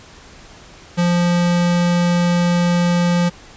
square tone, 174.61 Hz, F3, in tune, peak -14 dBFS, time 0.97-3.3 s, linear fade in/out 20 ms, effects pink hiss -42 dBFS RMS until 3.56 s + resampled to 16000 Hz

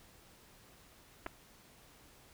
clicks, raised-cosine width 0.5 ms, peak -25 dBFS, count 2, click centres 1.263 / 1.266 s, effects pink hiss -61 dBFS RMS until 2.33 s

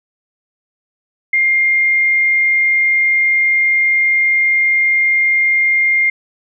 sine tone, 2115 Hz, C7, 18 cents sharp, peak -10 dBFS, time 1.33-6.1 s, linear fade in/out 5 ms, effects none

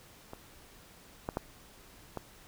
clicks, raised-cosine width 1 ms, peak -28 / -19 / -17 / -22 dBFS, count 4, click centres 0.334 / 1.289 / 1.371 / 2.173 s, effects pink hiss -56 dBFS RMS until 2.47 s

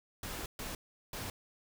pink noise bursts at uneven times, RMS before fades -41 dBFS, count 3, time 0.23-0.46 / 0.59-0.75 / 1.13-1.3 s, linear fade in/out 2 ms, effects none

